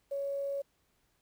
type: tone with quantisation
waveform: sine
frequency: 558 Hz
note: C#5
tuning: 11 cents sharp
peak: -32 dBFS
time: 0.11-0.62 s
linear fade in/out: 10 ms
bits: 10
effects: pink hiss -74 dBFS RMS until 1.21 s